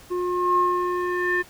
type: tone with low-pass filter sweep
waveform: square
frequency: 357.7 Hz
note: F4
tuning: 41 cents sharp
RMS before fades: -23 dBFS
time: 0.1-1.43 s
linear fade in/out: 20 ms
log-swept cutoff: 790 to 1900 Hz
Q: 7.7
effects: pink hiss -48 dBFS RMS until 1.49 s